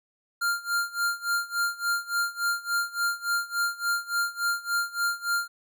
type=tone with tremolo; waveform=square; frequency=1396.9 Hz; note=F6; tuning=in tune; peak=-23 dBFS; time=0.41-5.48 s; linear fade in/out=10 ms; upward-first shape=sine; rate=3.5 Hz; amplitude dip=90%; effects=none